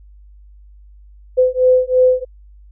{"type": "beating tone pair", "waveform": "sine", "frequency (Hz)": [507, 510], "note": ["B4", "C5"], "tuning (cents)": [45, -44], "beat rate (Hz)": 3, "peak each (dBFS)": -13, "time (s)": [1.37, 2.25], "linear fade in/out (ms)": 20, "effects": ["added 50 Hz sine -40 dBFS peak until 2.71 s"]}